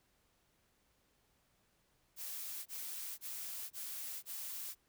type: noise bursts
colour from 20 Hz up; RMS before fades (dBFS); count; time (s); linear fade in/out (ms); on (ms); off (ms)
blue; -44; 5; 2.16-4.752; 50; 500; 23
effects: pink hiss -75 dBFS RMS until 4.88 s